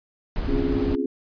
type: noise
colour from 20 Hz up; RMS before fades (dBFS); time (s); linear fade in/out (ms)
brown; -26; 0.36-0.95; 0
type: chord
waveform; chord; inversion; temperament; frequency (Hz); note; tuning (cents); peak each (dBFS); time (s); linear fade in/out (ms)
sine; Db major seventh; third; just; 259.9 / 277.2 / 346.5 / 415.8; C4 / Db4 / F4 / Ab4; -11 / 0 / -14 / +2; -28 / -26 / -29 / -28; 0.48-1.06; 5
effects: resampled to 11025 Hz